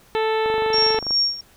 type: harmonic tone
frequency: 440 Hz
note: A4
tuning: in tune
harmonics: 1 / 2 / 3 / 4 / 5 / 6 / 7 / 8 / 9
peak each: -20 / -24 / -32 / -32 / -34 / -35 / -38 / -38 / -38 dBFS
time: 0.15-0.99 s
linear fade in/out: 0 ms
type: click train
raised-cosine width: 1 ms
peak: -18 dBFS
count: 17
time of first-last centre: 0.46-1.108 s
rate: 24.7 Hz
type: tone with tremolo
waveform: sine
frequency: 5540 Hz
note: F8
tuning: 15 cents flat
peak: -15 dBFS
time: 0.73-1.41 s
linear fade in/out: 5 ms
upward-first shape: sine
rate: 2.7 Hz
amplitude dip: 85%
effects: pink hiss -53 dBFS RMS until 1.56 s